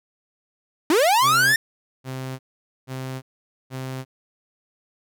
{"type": "linear sweep", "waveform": "45% pulse", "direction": "up", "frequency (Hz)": [284.6, 1831], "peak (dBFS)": -15, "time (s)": [0.9, 1.56], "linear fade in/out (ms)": 2}
{"type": "tone bursts", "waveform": "sawtooth", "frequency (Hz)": 130.81, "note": "C3", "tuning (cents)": 0, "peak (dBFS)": -25, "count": 4, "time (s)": [1.21, 4.05], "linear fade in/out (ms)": 50, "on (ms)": 350, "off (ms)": 480}
{"effects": []}